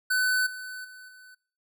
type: tone with level steps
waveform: square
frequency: 1506 Hz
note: F#6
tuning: 30 cents sharp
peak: -23 / -37 / -45 / -49 dBFS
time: 0.1-1.35 s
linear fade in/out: 10 ms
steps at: 0.46 / 0.84 / 1.08 s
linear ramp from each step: 10 ms
effects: noise-tail reverb RT60 0.6 s tail -26 dB re dry